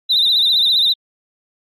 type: tone with vibrato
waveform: sine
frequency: 3800 Hz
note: A#7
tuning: 33 cents sharp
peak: -10 dBFS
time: 0.09-0.94 s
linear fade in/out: 20 ms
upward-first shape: sine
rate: 15 Hz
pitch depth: 100 cents each way
effects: tanh soft clip ceiling -8 dBFS + Opus 48 kbps